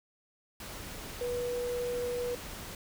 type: tone in noise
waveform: sine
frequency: 487.4 Hz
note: B4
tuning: 23 cents flat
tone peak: -31 dBFS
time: 1.21-2.35 s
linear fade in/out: 2 ms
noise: pink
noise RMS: -43 dBFS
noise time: 0.6-2.75 s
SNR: +9 dB
effects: none